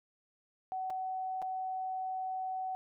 sine tone with dropouts, 752 Hz, F#5, 28 cents sharp, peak -34 dBFS, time 0.72-2.75 s, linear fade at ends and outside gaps 0 ms, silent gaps 0.9-0.904 / 1.418-1.424 s, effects none

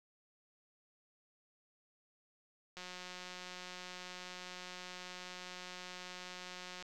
click train, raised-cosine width 0.2 ms, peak -30 dBFS, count 735, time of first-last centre 2.77-6.825 s, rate 181 Hz, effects none

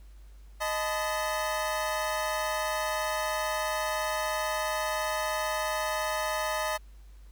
25% pulse tone cluster, 622 / 867 / 1009 Hz, D#5 / A5 / B5, -1 / -26 / +37 cents, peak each -27 / -30 / -32 dBFS, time 0.6-6.78 s, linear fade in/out 20 ms, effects added 50 Hz sine -47 dBFS peak until 7.31 s + pink hiss -65 dBFS RMS until 7.31 s

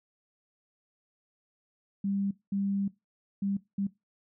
sine tone bursts at uneven times, 198.1 Hz, G3, 18 cents sharp, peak -27 dBFS, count 4, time 2.04-2.31 / 2.52-2.88 / 3.42-3.57 / 3.78-3.87 s, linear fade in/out 5 ms, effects noise-tail reverb RT60 0.2 s tail -19 dB re dry

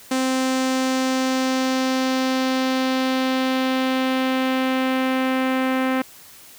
sawtooth tone with low-pass filter sweep, 260.6 Hz, C4, 7 cents flat, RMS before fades -21 dBFS, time 0.11-6.02 s, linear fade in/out 5 ms, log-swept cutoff 8200 to 2200 Hz, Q 1.4, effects white hiss -45 dBFS RMS until 6.58 s

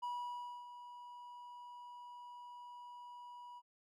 triangle tone with ADSR envelope, 973 Hz, B5, 26 cents flat, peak -36 dBFS, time 0.02-3.62 s, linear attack 17 ms, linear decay 610 ms, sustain -12 dB, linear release 45 ms, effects none

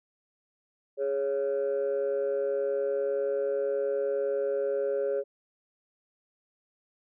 sine tone pair together, 415.3 / 554.4 Hz, G#4 / C#5, 0 / 0 cents, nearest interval perfect fourth, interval 500 cents, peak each -27 dBFS, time 0.97-5.24 s, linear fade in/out 50 ms, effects tanh soft clip ceiling -22 dBFS

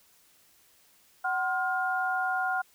sine tone cluster, 750 / 1051 / 1418 Hz, F#5 / C6 / F6, +23 / +7 / +26 cents, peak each -29 / -37 / -29 dBFS, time 1.24-2.62 s, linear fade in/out 10 ms, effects white hiss -62 dBFS RMS until 2.74 s

